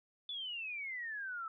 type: exponential sweep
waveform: sine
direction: down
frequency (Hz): 3500 to 1297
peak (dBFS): -39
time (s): 0.29-1.48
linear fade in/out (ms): 2
effects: none